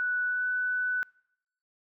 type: tone with pitch glide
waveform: sine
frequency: 1480 to 1493.7 Hz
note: F#6 to F#6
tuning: 0 to +16 cents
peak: -26 dBFS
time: 0-1.03 s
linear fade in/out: 0 ms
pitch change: +16 cents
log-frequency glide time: 0.25-0.46 s
effects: noise-tail reverb RT60 0.8 s tail -26 dB re dry